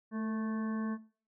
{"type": "harmonic tone with a mistuned harmonic", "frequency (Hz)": 219.1, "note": "A3", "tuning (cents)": -7, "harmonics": [1, 2, 3, 4, 5, 7, 8], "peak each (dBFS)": [-33, -45, -49, -55, -47, -52, -52], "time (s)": [0.11, 0.98], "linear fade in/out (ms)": 50, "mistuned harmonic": 2, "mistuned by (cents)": 39, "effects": ["noise-tail reverb RT60 0.4 s tail -17 dB re dry"]}